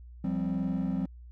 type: chord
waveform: triangle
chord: F suspended second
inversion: none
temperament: equal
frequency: 174.61 / 196 / 261.6 Hz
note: F3 / G3 / C4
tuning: 0 / 0 / 0 cents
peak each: -29 / -29 / -30 dBFS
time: 0.24-1.06 s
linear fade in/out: 5 ms
effects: tanh soft clip ceiling -21 dBFS + added 60 Hz sine -45 dBFS peak until 1.31 s